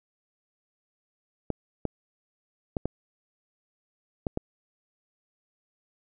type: clicks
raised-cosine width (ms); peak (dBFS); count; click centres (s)
2; -14; 6; 1.503 / 1.853 / 2.768 / 2.856 / 4.268 / 4.374
effects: none